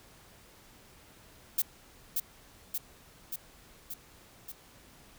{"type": "noise with echo", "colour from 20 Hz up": "violet", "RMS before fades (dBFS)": -27, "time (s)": [1.58, 1.62], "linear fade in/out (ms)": 5, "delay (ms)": 580, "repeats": 5, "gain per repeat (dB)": -3, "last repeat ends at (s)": 4.52, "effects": ["pink hiss -57 dBFS RMS until 5.18 s"]}